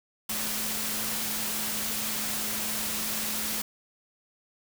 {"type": "tone in noise", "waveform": "sine", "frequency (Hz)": 214.9, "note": "A3", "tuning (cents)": -41, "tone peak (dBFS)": -41, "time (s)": [0.29, 3.62], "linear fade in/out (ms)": 5, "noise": "white", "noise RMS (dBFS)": -31, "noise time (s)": [0.29, 3.62], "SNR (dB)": -13, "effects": []}